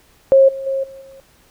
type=tone with level steps; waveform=sine; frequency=539 Hz; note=C#5; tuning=49 cents flat; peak=-6 / -24 / -17 / -34 / -38 dBFS; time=0.32-1.2 s; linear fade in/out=0 ms; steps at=0.48 / 0.66 / 0.83 / 1.01 s; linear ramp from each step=10 ms; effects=pink hiss -53 dBFS RMS until 1.5 s